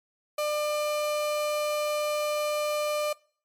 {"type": "tone", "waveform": "35% pulse", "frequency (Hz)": 598, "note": "D5", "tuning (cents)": 31, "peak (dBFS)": -24, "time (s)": [0.38, 3.13], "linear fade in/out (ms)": 5, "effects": ["noise-tail reverb RT60 0.5 s tail -24 dB re dry", "MP3 64 kbps"]}